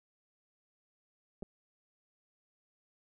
clicks, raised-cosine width 2 ms, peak -30 dBFS, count 2, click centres 1.424 / 1.429 s, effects none

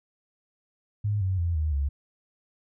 sine tone with pitch steps, 103.83 / 94.12 / 85.32 / 77.34 / 70.1 Hz, G#2 / F#2 / F2 / D#2 / C#2, 0 / +30 / -40 / -10 / +20 cents, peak -23 dBFS, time 1.04-1.89 s, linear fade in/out 10 ms, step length 170 ms, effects none

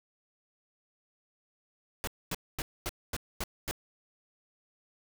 pink noise bursts, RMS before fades -34 dBFS, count 7, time 2.04-3.711 s, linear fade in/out 0 ms, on 33 ms, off 240 ms, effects none

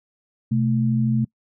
sine tone pair together, 126.97 / 220 Hz, B2 / A3, +48 / 0 cents, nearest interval minor seventh, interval 952 cents, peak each -20 dBFS, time 0.51-1.25 s, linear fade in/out 10 ms, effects noise-tail reverb RT60 0.1 s tail -25 dB re dry

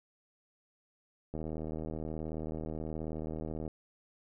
click train, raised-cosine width 2 ms, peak -26 dBFS, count 185, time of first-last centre 1.34-3.678 s, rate 78.7 Hz, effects none

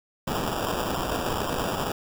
violet noise with sample-and-hold, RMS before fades -28 dBFS, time 0.27-1.92 s, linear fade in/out 5 ms, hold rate 2100 Hz, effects none

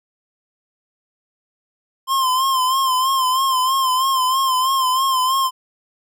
square tone with vibrato, 1046.5 Hz, C6, in tune, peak -16 dBFS, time 2.07-5.51 s, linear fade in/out 50 ms, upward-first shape sine, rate 3.1 Hz, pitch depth 56 cents each way, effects none

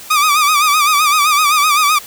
sawtooth tone with vibrato, 1201 Hz, D6, 38 cents sharp, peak -6 dBFS, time 0.1-1.99 s, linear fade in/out 10 ms, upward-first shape sine, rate 7.8 Hz, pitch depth 88 cents each way, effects white hiss -34 dBFS RMS until 2.06 s

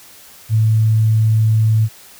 sine tone, 110 Hz, A2, in tune, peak -10 dBFS, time 0.49-1.89 s, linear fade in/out 50 ms, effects white hiss -42 dBFS RMS until 2.19 s

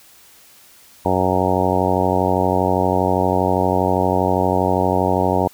harmonic tone, 92.5 Hz, F#2, in tune, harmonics 1 / 2 / 3 / 4 / 5 / 6 / 7 / 8 / 9 / 10, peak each -24 / -24 / -24 / -24 / -24 / -24 / -24 / -24 / -24 / -24 dBFS, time 1.05-5.48 s, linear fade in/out 5 ms, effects white hiss -48 dBFS RMS until 5.53 s

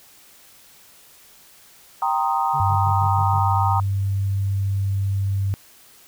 sine chord, C minor seventh, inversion second, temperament equal, 784 / 932.3 / 1046.5 / 1244.5 Hz, G5 / Bb5 / C6 / Eb6, 0 / 0 / 0 / 0 cents, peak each -23 / -22 / -28 / -25 dBFS, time 2.02-3.8 s, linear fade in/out 2 ms
triangle tone bursts, 142.2 Hz, C#3, 45 cents sharp, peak -27 dBFS, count 6, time 2.53-3.402 s, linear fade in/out 20 ms, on 82 ms, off 76 ms
sine tone, 98.2 Hz, G2, 4 cents sharp, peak -19 dBFS, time 2.6-5.54 s, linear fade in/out 0 ms
effects white hiss -50 dBFS RMS until 6.07 s

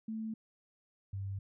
sine tone pair in turn, 220.6 / 97.98 Hz, A3 / G2, +5 / 0 cents, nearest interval octave + major second, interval 1405 cents, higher first, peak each -36 / -36 dBFS, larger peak neither, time 0.08-0.34 / 1.13-1.39 s, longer neither, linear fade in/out 5 ms, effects none

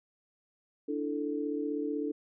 sine chord, D suspended second, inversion none, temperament equal, 293.7 / 329.6 / 440 Hz, D4 / E4 / A4, 0 / 0 / 0 cents, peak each -33 / -38 / -35 dBFS, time 0.88-2.12 s, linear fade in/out 10 ms, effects none

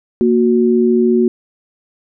sine tone pair together, 233 / 367.1 Hz, A#3 / F#4, -1 / -14 cents, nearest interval minor sixth, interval 787 cents, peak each -12 dBFS, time 0.21-1.28 s, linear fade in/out 0 ms, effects none

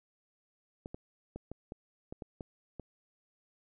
clicks, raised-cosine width 2 ms, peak -28 dBFS, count 9, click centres 0.859 / 0.945 / 1.36 / 1.516 / 1.721 / 2.125 / 2.222 / 2.408 / 2.797 s, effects none

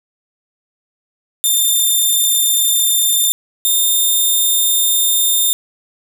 5% pulse tone pair in turn, 3591 / 3624 Hz, A7 / A#7, +35 / -50 cents, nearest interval unison, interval 15 cents, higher second, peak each -4 dBFS, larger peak neither, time 1.44-3.32 / 3.65-5.53 s, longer neither, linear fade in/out 0 ms, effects none

